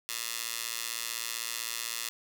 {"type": "tone with high-pass filter", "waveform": "15% pulse", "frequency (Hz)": 115.8, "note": "A#2", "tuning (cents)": -11, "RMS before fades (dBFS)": -36, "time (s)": [0.09, 2.09], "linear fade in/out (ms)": 0, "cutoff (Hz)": 3200, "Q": 0.58, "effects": []}